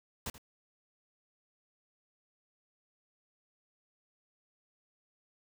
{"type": "noise with echo", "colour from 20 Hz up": "pink", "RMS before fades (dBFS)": -38, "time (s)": [0.26, 0.3], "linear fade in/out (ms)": 2, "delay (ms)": 81, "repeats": 1, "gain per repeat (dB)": -15, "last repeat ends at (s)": 0.381, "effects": []}